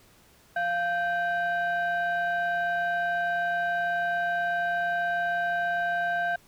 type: tone pair together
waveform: sine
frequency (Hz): 696.2 / 1563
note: F5 / G6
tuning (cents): -6 / -6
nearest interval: octave + major second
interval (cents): 1400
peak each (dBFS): -25 / -26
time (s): 0.56-6.36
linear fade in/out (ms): 5
effects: tanh soft clip ceiling -21 dBFS + pink hiss -58 dBFS RMS until 6.47 s